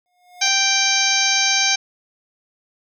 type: tone with exponential growth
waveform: square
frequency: 718 Hz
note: F5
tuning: 48 cents sharp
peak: -31 dBFS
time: 0.06-0.48 s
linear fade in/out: 0 ms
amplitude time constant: 90 ms
type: harmonic tone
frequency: 784 Hz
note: G5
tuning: in tune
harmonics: 1 / 2 / 3 / 4 / 5 / 6 / 7 / 8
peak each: -26 / -25 / -21 / -26 / -23 / -25 / -24 / -21 dBFS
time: 0.41-1.76 s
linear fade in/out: 10 ms
effects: none